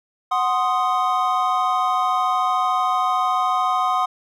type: chord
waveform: triangle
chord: C diminished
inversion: second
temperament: equal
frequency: 740 / 1046.5 / 1244.5 Hz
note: Gb5 / C6 / Eb6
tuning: 0 / 0 / 0 cents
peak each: -20 dBFS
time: 0.31-4.06 s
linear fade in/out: 10 ms
effects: none